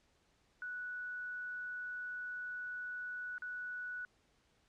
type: tone with dropouts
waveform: sine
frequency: 1476 Hz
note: F#6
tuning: 5 cents flat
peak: -40 dBFS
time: 0.62-4.05 s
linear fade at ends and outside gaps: 1 ms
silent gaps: 3.381-3.421 s
effects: pink hiss -73 dBFS RMS until 4.68 s + low-pass 7000 Hz 12 dB/octave

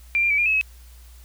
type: tone with pitch steps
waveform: sine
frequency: 2372 / 2390 / 2289 / 2409 / 2584 / 2564 Hz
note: D7 / D7 / D7 / D7 / E7 / E7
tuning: +17 / +30 / -45 / +43 / -35 / -49 cents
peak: -17 dBFS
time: 0.15-0.612 s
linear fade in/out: 0 ms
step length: 77 ms
effects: added 60 Hz sine -43 dBFS peak until 1.24 s + white hiss -54 dBFS RMS until 1.24 s

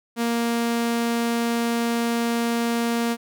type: tone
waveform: sawtooth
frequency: 233.8 Hz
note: A#3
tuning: 5 cents sharp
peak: -17 dBFS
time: 0.16-3.17 s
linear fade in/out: 50 ms
effects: none

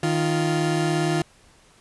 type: tone pair together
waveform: 30% pulse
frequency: 155.56 / 348.4 Hz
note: D#3 / F4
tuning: 0 / -4 cents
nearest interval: octave + major second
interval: 1396 cents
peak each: -20 / -21 dBFS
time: 0.03-1.22 s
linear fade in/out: 2 ms
effects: pink hiss -55 dBFS RMS until 1.8 s + resampled to 24000 Hz

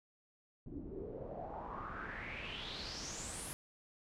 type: noise with low-pass filter sweep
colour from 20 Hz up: pink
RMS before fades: -45 dBFS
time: 0.66-3.53 s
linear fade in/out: 0 ms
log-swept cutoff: 260 to 11000 Hz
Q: 5.7
effects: none

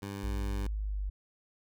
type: tone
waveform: 15% pulse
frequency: 99.5 Hz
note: G2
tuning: 26 cents sharp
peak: -31 dBFS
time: 0.02-0.67 s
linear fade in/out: 5 ms
type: exponential sweep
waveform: sine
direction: down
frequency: 58.2 to 48.49 Hz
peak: -31 dBFS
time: 0.23-1.1 s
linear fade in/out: 10 ms
effects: none

